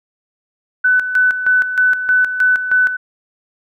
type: tone with tremolo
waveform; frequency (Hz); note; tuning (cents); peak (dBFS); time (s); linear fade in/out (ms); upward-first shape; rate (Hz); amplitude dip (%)
sine; 1500; F#6; +23; -9; 0.84-2.97; 10; square; 3.2; 65
effects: none